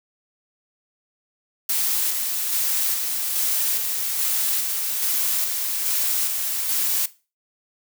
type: noise with tremolo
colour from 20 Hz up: blue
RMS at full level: -22 dBFS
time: 1.69-7.06 s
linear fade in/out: 5 ms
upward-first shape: square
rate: 1.2 Hz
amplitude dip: 30%
effects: noise-tail reverb RT60 0.3 s tail -17 dB re dry